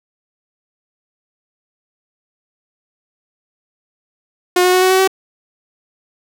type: tone with pitch steps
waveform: sawtooth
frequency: 360 / 364.2 / 368.4 / 372.7 / 377 / 381.4 Hz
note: F#4 / F#4 / F#4 / F#4 / F#4 / G4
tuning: -47 / -27 / -7 / +13 / +32 / -47 cents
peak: -6 dBFS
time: 4.56-5.076 s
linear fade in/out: 5 ms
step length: 86 ms
effects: none